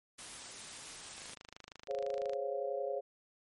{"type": "noise", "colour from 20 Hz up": "white", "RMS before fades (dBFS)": -47, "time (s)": [0.18, 1.35], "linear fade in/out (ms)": 10}
{"type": "click train", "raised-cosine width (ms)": 0.2, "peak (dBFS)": -31, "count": 31, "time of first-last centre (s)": [1.18, 2.334], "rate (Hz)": 26}
{"type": "chord", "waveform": "sine", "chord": "Db major seventh", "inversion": "second", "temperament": "equal", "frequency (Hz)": [415.3, 523.3, 554.4, 698.5], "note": ["Ab4", "C5", "Db5", "F5"], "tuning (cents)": [0, 0, 0, 0], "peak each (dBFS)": [-40, -40, -37, -43], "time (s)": [1.88, 3.01], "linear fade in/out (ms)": 20}
{"effects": ["MP3 48 kbps"]}